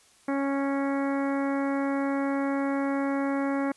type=harmonic tone; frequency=276.6 Hz; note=C#4; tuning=4 cents flat; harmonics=1 / 2 / 3 / 4 / 5 / 6 / 7 / 8; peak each=-26 / -32 / -36 / -38 / -40 / -42 / -43 / -44 dBFS; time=0.28-3.72 s; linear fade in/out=5 ms; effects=white hiss -59 dBFS RMS until 3.76 s + resampled to 24000 Hz